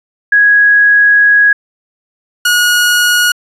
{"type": "tone pair in turn", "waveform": ["sine", "sawtooth"], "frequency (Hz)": [1661.2, 1448.8], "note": ["G#6", "F#6"], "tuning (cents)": [0, -37], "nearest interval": "major second", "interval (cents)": 237, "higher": "first", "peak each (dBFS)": -4, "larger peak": "neither", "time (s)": [[0.32, 1.53], [2.45, 3.32]], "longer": "first", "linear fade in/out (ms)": 5, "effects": ["resampled to 32000 Hz"]}